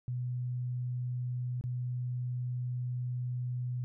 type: tone with dropouts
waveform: sine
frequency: 124.1 Hz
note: B2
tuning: 9 cents sharp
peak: -32 dBFS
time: 0.08-3.84 s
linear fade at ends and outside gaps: 0 ms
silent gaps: 1.611-1.639 s
effects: none